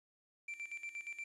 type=tone with tremolo; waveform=triangle; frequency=2349 Hz; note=D7; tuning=in tune; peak=-39 dBFS; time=0.48-1.24 s; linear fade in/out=5 ms; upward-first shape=square; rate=8.5 Hz; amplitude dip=75%; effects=resampled to 24000 Hz + 11-bit